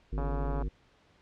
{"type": "harmonic tone", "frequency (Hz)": 51, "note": "G#1", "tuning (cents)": -31, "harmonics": [1, 3, 5, 7, 9], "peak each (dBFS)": [-30, -40, -44, -47, -49], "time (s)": [0.12, 0.69], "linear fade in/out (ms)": 10}
{"type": "click train", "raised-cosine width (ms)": 1, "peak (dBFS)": -24, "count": 63, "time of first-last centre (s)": [0.18, 0.623], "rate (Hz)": 140}
{"effects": ["pink hiss -64 dBFS RMS until 1.21 s", "low-pass 4000 Hz 12 dB/octave"]}